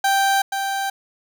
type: tone with echo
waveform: 30% pulse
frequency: 784 Hz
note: G5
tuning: in tune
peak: -13 dBFS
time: 0.04-0.42 s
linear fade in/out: 5 ms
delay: 480 ms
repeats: 1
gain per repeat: -6 dB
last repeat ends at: 0.9 s
effects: none